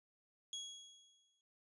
30% pulse tone with exponential decay, 3322 Hz, G#7, in tune, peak -38 dBFS, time 0.53-1.41 s, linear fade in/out 1 ms, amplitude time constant 190 ms, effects noise-tail reverb RT60 0.3 s tail -25 dB re dry + resampled to 24000 Hz

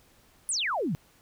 sine exponential sweep, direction down, 10310 to 132.8 Hz, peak -26 dBFS, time 0.49-0.95 s, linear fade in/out 0 ms, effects pink hiss -61 dBFS RMS until 1.21 s

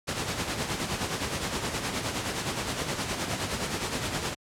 pink noise with tremolo, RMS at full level -28 dBFS, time 0.07-4.35 s, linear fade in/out 20 ms, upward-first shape sine, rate 9.6 Hz, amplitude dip 50%, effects high-pass 80 Hz 12 dB/octave + low-pass 9000 Hz 12 dB/octave

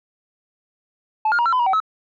sine tone with pitch steps, 868 / 1414 / 949 / 1353 / 1010 / 955 / 764 / 1290 Hz, A5 / F6 / A#5 / E6 / B5 / A#5 / G5 / E6, -24 / +21 / +31 / +45 / +39 / +42 / -45 / -38 cents, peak -13 dBFS, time 1.25-1.802 s, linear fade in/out 5 ms, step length 69 ms, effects tanh soft clip ceiling -14 dBFS

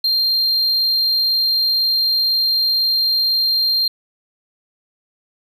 triangle tone, 4186 Hz, C8, in tune, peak -13 dBFS, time 0.04-3.88 s, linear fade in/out 5 ms, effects none

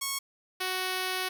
5% pulse tone pair in turn, 1100 / 371.5 Hz, C#6 / F#4, -14 / +7 cents, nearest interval octave + perfect fifth, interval 1879 cents, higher first, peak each -18 dBFS, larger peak neither, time 0.01-0.19 / 0.6-1.29 s, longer second, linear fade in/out 10 ms, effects none

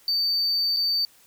sine tone with dropouts, 4588 Hz, D8, 41 cents flat, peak -18 dBFS, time 0.08-1.05 s, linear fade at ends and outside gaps 1 ms, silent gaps 0.764-0.769 s, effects tanh soft clip ceiling -20 dBFS + white hiss -56 dBFS RMS until 1.26 s

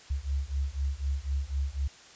sine beating tone pair, 67.4 / 71.4 Hz, C#2 / D2, -48 / -48 cents, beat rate 4 Hz, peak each -31 dBFS, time 0.1-1.88 s, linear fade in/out 10 ms, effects white hiss -52 dBFS RMS until 2.15 s + resampled to 16000 Hz

